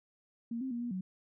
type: tone with pitch steps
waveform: sine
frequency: 232.8 / 263.1 / 237.3 / 240.5 / 185.9 Hz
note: A#3 / C4 / A#3 / B3 / F#3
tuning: -2 / +10 / +31 / -46 / +8 cents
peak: -34 dBFS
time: 0.51-1.01 s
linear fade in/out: 5 ms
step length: 100 ms
effects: none